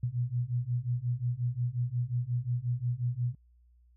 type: beating tone pair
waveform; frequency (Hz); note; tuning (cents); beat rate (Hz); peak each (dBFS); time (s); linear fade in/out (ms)
sine; 119.3 / 124.9; A#2 / B2; +41 / +20; 5.6; -32 / -31; 0.03-3.35; 5
effects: added 60 Hz sine -59 dBFS peak until 3.96 s

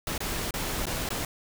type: noise with dropouts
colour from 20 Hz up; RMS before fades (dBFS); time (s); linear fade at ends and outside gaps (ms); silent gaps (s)
pink; -31; 0.07-1.25; 2; 0.179-0.204 / 0.508-0.539 / 0.856-0.867 / 1.09-1.104
effects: none

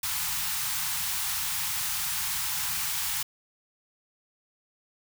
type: band-stop noise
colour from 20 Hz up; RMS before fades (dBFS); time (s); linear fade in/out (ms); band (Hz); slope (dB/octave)
white; -30; 0.03-3.23; 5; 180 to 770; 96
effects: none

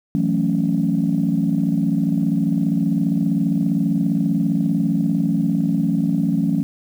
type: chord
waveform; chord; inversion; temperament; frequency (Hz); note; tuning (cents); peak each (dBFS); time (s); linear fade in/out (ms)
sine; F# minor seventh; third; equal; 164.81 / 185 / 220 / 277.2; E3 / F#3 / A3 / C#4; 0 / 0 / 0 / 0; -21; 0.15-6.63; 0
effects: tanh soft clip ceiling -8 dBFS + 8-bit

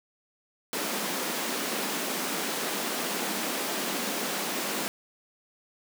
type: high-pass noise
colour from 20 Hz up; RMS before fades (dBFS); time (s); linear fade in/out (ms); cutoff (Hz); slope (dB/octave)
pink; -31; 0.73-4.88; 0; 190; 48
effects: none

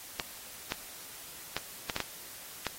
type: clicks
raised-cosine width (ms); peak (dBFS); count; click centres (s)
0.2; -13; 7; 0.198 / 0.721 / 1.566 / 1.898 / 1.964 / 2.003 / 2.667
effects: white hiss -47 dBFS RMS until 2.78 s + AAC 48 kbps

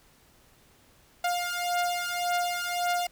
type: beating tone pair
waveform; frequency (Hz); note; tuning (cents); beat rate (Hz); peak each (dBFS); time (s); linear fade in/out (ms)
sawtooth; 705 / 706.8; F5 / F5; +16 / +21; 1.8; -26 / -26; 1.24-3.07; 5
effects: pink hiss -60 dBFS RMS until 3.11 s

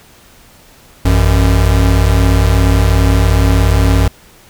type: tone pair together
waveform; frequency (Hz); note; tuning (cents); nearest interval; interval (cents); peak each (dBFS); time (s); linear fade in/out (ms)
square; 54.35 / 91.4; A1 / F#2; -21 / -21; major sixth; 900; -11; 1.05-4.08; 5
effects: pink hiss -43 dBFS RMS until 4.49 s

